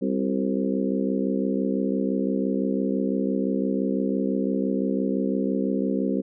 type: harmonic tone with a mistuned harmonic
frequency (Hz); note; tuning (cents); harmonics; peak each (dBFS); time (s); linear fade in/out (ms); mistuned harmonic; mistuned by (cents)
65.9; C2; +13; 3 / 4 / 5 / 6 / 7 / 8; -26 / -26 / -32 / -31 / -32 / -33; 0.01-6.22; 20; 6; -49
effects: none